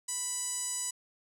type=tone with band-pass filter; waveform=sawtooth; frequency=987.8 Hz; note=B5; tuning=in tune; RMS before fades=-35 dBFS; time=0.08-0.91 s; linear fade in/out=10 ms; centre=7900 Hz; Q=5.7; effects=none